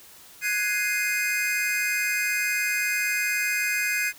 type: chord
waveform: square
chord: Ab dominant seventh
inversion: third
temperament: equal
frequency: 1480 / 1661.2 / 2093 / 2489 Hz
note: Gb6 / Ab6 / C7 / Eb7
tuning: 0 / 0 / 0 / 0 cents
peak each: -34 / -30 / -29 / -28 dBFS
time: 0.41-4.13 s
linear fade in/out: 50 ms
effects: white hiss -49 dBFS RMS until 4.18 s